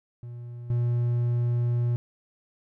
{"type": "tone with level steps", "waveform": "triangle", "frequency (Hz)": 120, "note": "B2", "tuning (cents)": -49, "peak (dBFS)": [-34, -20], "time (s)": [0.23, 1.96], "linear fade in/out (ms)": 0, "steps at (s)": 0.7, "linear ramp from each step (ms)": 2, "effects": []}